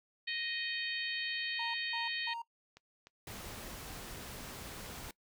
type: harmonic tone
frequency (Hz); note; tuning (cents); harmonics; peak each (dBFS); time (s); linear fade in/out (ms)
623; D#5; +2; 3 / 4 / 5 / 6 / 7; -40 / -41 / -42 / -43 / -43; 0.27-2.34; 10
type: tone bursts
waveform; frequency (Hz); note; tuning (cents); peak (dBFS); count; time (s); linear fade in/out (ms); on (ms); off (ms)
triangle; 930; A#5; -4; -37; 3; 1.59-2.42; 5; 150; 190
type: click train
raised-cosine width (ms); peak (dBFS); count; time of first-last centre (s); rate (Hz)
0.2; -36; 4; 2.77-3.671; 3.33
type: noise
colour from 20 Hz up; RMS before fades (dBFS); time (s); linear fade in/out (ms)
pink; -46; 3.27-5.11; 2
effects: noise-tail reverb RT60 0.1 s tail -22 dB re dry